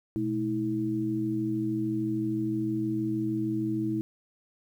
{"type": "tone cluster", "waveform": "sine", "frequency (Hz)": [123.3, 216.4, 322.7], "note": ["B2", "A3", "E4"], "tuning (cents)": [-2, -29, -37], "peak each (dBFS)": [-34, -33, -28], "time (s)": [0.16, 4.01], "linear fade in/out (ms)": 0, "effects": ["10-bit"]}